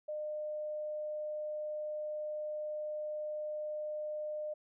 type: tone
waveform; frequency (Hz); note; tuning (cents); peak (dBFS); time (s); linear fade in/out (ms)
sine; 606; D#5; -46; -36; 0.08-4.54; 10
effects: none